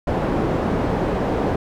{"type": "low-pass noise", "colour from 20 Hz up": "white", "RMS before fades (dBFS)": -21, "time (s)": [0.07, 1.56], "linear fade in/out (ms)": 5, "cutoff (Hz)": 550, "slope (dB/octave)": 12, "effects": []}